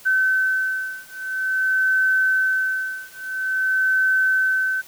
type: beating tone pair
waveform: sine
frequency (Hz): 1529 / 1529.49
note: G6 / G6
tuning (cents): -44 / -43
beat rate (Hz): 0.49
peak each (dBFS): -21 / -21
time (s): 0.05-4.82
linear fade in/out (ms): 20
effects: white hiss -46 dBFS RMS until 4.87 s